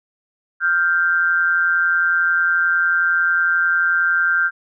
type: tone pair together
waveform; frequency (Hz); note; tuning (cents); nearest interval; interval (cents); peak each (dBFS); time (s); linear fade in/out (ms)
sine; 1396.9 / 1568; F6 / G6; 0 / 0; major second; 200; -17; 0.6-4.51; 50
effects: none